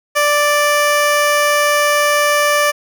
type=tone; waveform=15% pulse; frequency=587.3 Hz; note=D5; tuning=in tune; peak=-5 dBFS; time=0.15-2.72 s; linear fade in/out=20 ms; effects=none